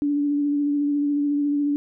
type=tone with vibrato; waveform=sine; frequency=289.1 Hz; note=D4; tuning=27 cents flat; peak=-19 dBFS; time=0.02-1.76 s; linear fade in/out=0 ms; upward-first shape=sine; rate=14 Hz; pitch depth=19 cents each way; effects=none